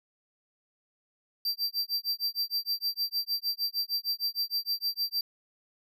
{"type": "tone with tremolo", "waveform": "square", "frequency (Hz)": 4699, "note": "D8", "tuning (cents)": 0, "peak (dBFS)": -26, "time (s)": [1.45, 5.21], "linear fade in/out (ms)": 2, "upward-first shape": "sine", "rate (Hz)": 6.5, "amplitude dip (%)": 100, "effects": []}